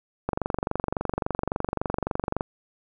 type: click train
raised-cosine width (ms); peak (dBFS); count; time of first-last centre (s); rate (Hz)
1; -11; 51; 0.29-2.409; 23.6
effects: none